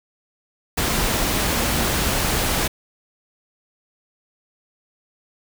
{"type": "tone in noise", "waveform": "sine", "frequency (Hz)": 228.6, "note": "A#3", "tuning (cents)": -34, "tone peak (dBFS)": -30, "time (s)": [1.55, 1.86], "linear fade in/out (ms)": 10, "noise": "pink", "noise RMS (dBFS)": -21, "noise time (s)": [0.77, 2.68], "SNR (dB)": -12, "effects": []}